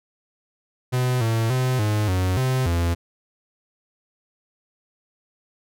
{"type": "tone with pitch steps", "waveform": "45% pulse", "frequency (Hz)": [126.2, 113, 128.2, 105.8, 92.3, 129.6, 85.2], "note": ["B2", "A2", "C3", "G#2", "F#2", "C3", "F2"], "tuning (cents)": [38, 47, -35, 33, -4, -16, -42], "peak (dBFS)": -19, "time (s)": [0.92, 2.95], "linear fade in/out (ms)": 20, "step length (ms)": 290, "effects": []}